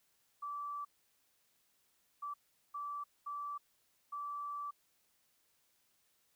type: tone bursts at uneven times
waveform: sine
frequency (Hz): 1160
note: D6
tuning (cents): -22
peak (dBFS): -39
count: 5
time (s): 0.42-0.85 / 2.22-2.34 / 2.74-3.04 / 3.26-3.58 / 4.12-4.71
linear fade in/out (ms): 10
effects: white hiss -75 dBFS RMS until 6.35 s